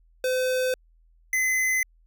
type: tone pair in turn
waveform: square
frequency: 511 / 2038 Hz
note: C5 / C7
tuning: -41 / -46 cents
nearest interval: 2 octaves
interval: 2395 cents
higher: second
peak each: -23 / -22 dBFS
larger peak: second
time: 0.24-0.74 / 1.33-1.83 s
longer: neither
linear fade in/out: 2 ms
effects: added 41 Hz sine -56 dBFS peak until 2.06 s